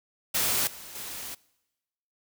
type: noise with level steps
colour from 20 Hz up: white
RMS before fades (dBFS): -26 / -44 / -38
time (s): 0.34-1.35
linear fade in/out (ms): 10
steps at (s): 0.67 / 0.95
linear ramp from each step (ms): 2
effects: noise-tail reverb RT60 1.0 s tail -23 dB re dry